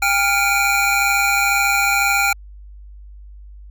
square tone cluster, 800 / 1399 / 2288 / 2422 Hz, G5 / F6 / D7 / D#7, +35 / +3 / -46 / -47 cents, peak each -21 dBFS, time 0.02-2.33 s, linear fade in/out 5 ms, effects added 50 Hz sine -36 dBFS peak until 3.7 s

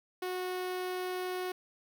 sawtooth tone with notch filter, 366.2 Hz, F#4, 18 cents flat, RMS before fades -36 dBFS, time 0.22-1.52 s, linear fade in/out 5 ms, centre 7200 Hz, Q 1.5, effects 10-bit

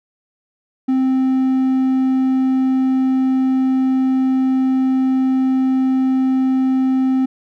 triangle tone, 261.6 Hz, C4, in tune, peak -11 dBFS, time 0.88-7.26 s, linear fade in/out 10 ms, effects none

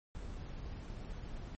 brown noise with sample-and-hold, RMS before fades -44 dBFS, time 0.15-1.55 s, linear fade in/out 0 ms, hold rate 4900 Hz, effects MP3 32 kbps

